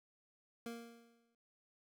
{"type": "tone with exponential decay", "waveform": "25% pulse", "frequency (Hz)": 233.1, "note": "A#3", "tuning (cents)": 0, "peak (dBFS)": -38, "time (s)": [0.66, 1.35], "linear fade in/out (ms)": 2, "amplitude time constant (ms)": 150, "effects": []}